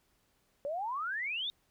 sine exponential sweep, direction up, 548 to 3736 Hz, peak -33 dBFS, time 0.65-1.5 s, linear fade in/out 0 ms, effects pink hiss -73 dBFS RMS until 1.7 s

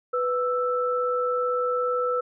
sine tone pair together, 495.7 / 1322 Hz, B4 / E6, +6 / +5 cents, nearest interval octave + perfect fourth, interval 1699 cents, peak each -24 / -26 dBFS, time 0.13-2.21 s, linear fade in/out 10 ms, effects none

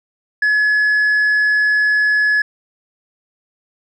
sine tone, 1700 Hz, G#6, 40 cents sharp, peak -9 dBFS, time 0.42-2.42 s, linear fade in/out 5 ms, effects tanh soft clip ceiling -11 dBFS

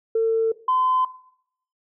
sine tone pair in turn, 449.6 / 1023.7 Hz, A4 / C6, +37 / -38 cents, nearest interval octave + major second, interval 1425 cents, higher second, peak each -16 dBFS, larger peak neither, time 0.15-0.52 / 0.68-1.05 s, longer neither, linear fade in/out 5 ms, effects noise-tail reverb RT60 0.7 s tail -18 dB re dry + tanh soft clip ceiling -12 dBFS

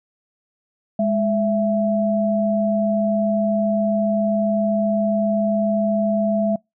sine tone pair together, 207.7 / 664.8 Hz, G#3 / E5, 0 / +15 cents, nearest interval octave + minor sixth, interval 2015 cents, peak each -19 dBFS, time 0.99-6.56 s, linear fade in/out 5 ms, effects noise-tail reverb RT60 0.2 s tail -26 dB re dry

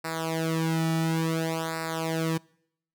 sawtooth tone with flanger, 162.4 Hz, E3, 26 cents flat, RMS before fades -28 dBFS, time 0.04-2.38 s, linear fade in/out 10 ms, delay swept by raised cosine 0.31 to 1.91 ms, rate 0.57 Hz, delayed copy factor -0.95, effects noise-tail reverb RT60 0.7 s tail -25 dB re dry

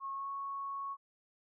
sine tone with pitch glide, 1091 to 1105.6 Hz, C#6 to C#6, -28 to -5 cents, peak -37 dBFS, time 0-0.97 s, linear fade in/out 50 ms, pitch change +23 cents, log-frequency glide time 0.12-0.3 s, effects none

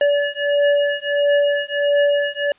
square beating tone pair, 575 / 576.5 Hz, D5 / D5, -37 / -32 cents, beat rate 1.5 Hz, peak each -19 dBFS, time 0.01-2.52 s, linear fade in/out 2 ms, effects white hiss -54 dBFS RMS until 2.58 s + resampled to 8000 Hz

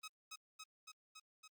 10% pulse tone with echo, 1272 Hz, D#6, 38 cents sharp, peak -38 dBFS, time 0.03-0.08 s, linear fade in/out 10 ms, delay 280 ms, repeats 5, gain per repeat -2 dB, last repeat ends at 1.48 s, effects Opus 24 kbps

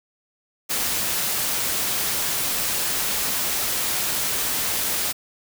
white noise, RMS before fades -24 dBFS, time 0.69-5.13 s, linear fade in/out 20 ms, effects none

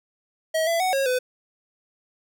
square tone with pitch steps, 639 / 670 / 744 / 544 / 504 Hz, D#5 / E5 / F#5 / C#5 / B4, +46 / +28 / +9 / -33 / +35 cents, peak -21 dBFS, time 0.54-1.19 s, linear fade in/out 10 ms, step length 130 ms, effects none

